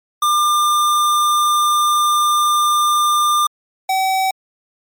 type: tone pair in turn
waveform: square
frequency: 1198 / 762.6 Hz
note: D6 / G5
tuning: +34 / -48 cents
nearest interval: minor sixth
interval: 782 cents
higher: first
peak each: -13 / -15 dBFS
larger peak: first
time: 0.22-3.47 / 3.89-4.31 s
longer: first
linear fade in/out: 5 ms
effects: MP3 96 kbps